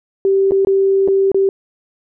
sine tone with dropouts, 389.1 Hz, G4, 13 cents flat, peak -10 dBFS, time 0.25-1.49 s, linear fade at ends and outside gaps 1 ms, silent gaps 0.51-0.519 / 0.649-0.671 / 1.077-1.084 / 1.317-1.345 s, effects none

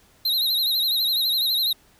square tone with vibrato, 3951 Hz, B7, in tune, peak -20 dBFS, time 0.25-1.73 s, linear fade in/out 5 ms, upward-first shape sine, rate 12 Hz, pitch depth 99 cents each way, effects pink hiss -57 dBFS RMS until 1.99 s

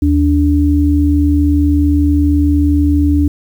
sine tone pair together, 77.78 / 290.7 Hz, D#2 / D4, 0 / -18 cents, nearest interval octave + major seventh, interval 2282 cents, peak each -11 dBFS, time 0.02-3.28 s, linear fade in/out 5 ms, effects 7-bit

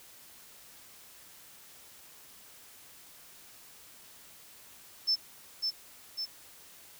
sine tone with echo, 5290 Hz, E8, 5 cents sharp, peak -24 dBFS, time 5.07-5.16 s, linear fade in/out 20 ms, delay 550 ms, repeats 2, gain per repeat -4 dB, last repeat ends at 6.26 s, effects white hiss -54 dBFS RMS until 6.99 s

